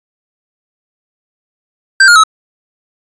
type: tone with pitch steps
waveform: square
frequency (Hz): 1568 / 1421.3 / 1288.4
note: G6 / F6 / E6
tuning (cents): 0 / +30 / -40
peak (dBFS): -3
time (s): 2-2.237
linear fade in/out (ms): 5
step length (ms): 79
effects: resampled to 22050 Hz